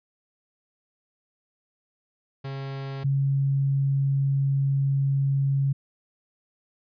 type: tone pair in turn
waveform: 45% pulse / sine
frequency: 136.3 / 137.72 Hz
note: C#3 / C#3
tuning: -29 / -11 cents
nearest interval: unison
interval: 18 cents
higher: second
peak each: -31 / -20 dBFS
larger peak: second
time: 2.44-3.04 / 3.04-5.73 s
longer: second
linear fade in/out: 10 ms
effects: resampled to 11025 Hz

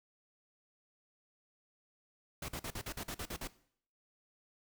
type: noise bursts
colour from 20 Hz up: pink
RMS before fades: -41 dBFS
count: 10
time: 2.42-3.475 s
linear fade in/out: 5 ms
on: 65 ms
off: 45 ms
effects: noise-tail reverb RT60 0.6 s tail -18 dB re dry

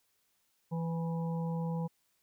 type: harmonic tone with a mistuned harmonic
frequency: 166.1 Hz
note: E3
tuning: 13 cents sharp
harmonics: 1 / 3 / 5 / 6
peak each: -32 / -42 / -46 / -48 dBFS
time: 0.71-1.88 s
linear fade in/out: 20 ms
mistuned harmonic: 6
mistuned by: -35 cents
effects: white hiss -75 dBFS RMS until 2.22 s

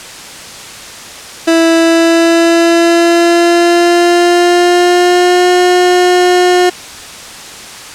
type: tone with pitch glide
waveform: 30% pulse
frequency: 329.6 to 359.4 Hz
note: E4 to F4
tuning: 0 to +50 cents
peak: -3 dBFS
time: 1.47-6.7 s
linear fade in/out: 10 ms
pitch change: +150 cents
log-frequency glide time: 1.75-5.51 s
effects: white hiss -28 dBFS RMS until 7.94 s + low-pass 8000 Hz 12 dB/octave

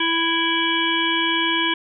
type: harmonic tone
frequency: 330.7 Hz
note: E4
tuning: 6 cents sharp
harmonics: 1 / 3 / 5 / 7 / 9 / 10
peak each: -25 / -25 / -25 / -25 / -25 / -25 dBFS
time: 0-1.74 s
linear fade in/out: 5 ms
effects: none

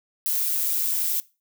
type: noise with amplitude modulation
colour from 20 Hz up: violet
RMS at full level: -22 dBFS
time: 0.26-1.2 s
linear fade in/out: 0 ms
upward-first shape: sine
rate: 161 Hz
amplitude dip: 50%
effects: noise-tail reverb RT60 0.3 s tail -21 dB re dry

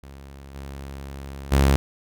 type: tone with level steps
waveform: sawtooth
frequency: 68.7 Hz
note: C#2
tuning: 15 cents flat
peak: -36 / -30 / -11 dBFS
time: 0.03-1.76 s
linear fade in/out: 0 ms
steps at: 0.54 / 1.51 s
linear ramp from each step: 20 ms
effects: none

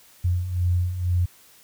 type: beating tone pair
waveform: sine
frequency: 87.31 / 89.41 Hz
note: F2 / F2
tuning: 0 / +41 cents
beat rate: 2.1 Hz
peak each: -27 / -21 dBFS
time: 0.24-1.26 s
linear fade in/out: 10 ms
effects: white hiss -53 dBFS RMS until 1.63 s

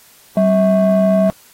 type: ring-modulated tone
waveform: triangle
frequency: 227.8 Hz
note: A#3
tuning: 40 cents flat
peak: -5 dBFS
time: 0.37-1.3 s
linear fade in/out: 0 ms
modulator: 420 Hz
effects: white hiss -47 dBFS RMS until 1.53 s + AAC 48 kbps

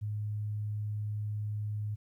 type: tone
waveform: sine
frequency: 105.3 Hz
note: G#2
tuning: 24 cents sharp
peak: -32 dBFS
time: 0.01-1.96 s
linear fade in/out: 20 ms
effects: 12-bit

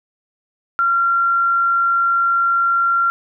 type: tone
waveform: sine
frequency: 1375 Hz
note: F6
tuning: 27 cents flat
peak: -13 dBFS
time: 0.79-3.1 s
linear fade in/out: 0 ms
effects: none

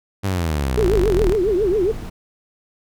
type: exponential sweep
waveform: sawtooth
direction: down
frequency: 101.8 to 35.18 Hz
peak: -15 dBFS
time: 0.23-1.36 s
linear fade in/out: 20 ms
type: noise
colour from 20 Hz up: brown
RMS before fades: -29 dBFS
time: 0.77-2.1 s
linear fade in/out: 10 ms
type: tone with vibrato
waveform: sine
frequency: 392 Hz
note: G4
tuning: in tune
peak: -15 dBFS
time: 0.77-1.92 s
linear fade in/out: 10 ms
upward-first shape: triangle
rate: 7.3 Hz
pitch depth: 260 cents each way
effects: none

